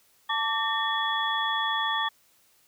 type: tone cluster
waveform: sine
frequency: 887 / 1160 / 1814 / 3380 Hz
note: A5 / D6 / A#6 / G#7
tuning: +14 / -22 / -48 / +30 cents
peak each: -30 dBFS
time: 0.29-2.09 s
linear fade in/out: 10 ms
effects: white hiss -63 dBFS RMS until 2.67 s